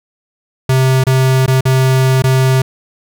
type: tone with dropouts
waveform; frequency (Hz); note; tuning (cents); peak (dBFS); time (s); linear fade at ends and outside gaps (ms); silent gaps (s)
square; 131.1; C3; +4; -9; 0.69-2.62; 5; 1.039-1.067 / 1.462-1.478 / 1.609-1.653 / 2.222-2.239
effects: none